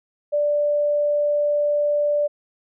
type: tone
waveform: sine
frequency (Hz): 587.3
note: D5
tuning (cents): 0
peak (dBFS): -17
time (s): 0.32-2.28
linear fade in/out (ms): 20
effects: none